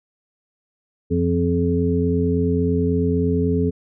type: tone cluster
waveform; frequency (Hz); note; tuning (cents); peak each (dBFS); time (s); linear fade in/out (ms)
sine; 88.8 / 172.4 / 261.5 / 427; F2 / F3 / C4 / G#4; +29 / -22 / -1 / +48; -22; 1.1-3.71; 20
effects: none